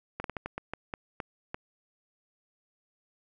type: slowing click train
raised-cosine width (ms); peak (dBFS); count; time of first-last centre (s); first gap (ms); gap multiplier
0.5; -19; 10; 0.2-1.545; 42; 1.3
effects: none